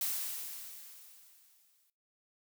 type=noise with exponential decay; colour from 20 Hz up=blue; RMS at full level=-33 dBFS; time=0.01-1.9 s; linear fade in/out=2 ms; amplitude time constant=410 ms; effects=noise-tail reverb RT60 0.3 s tail -20 dB re dry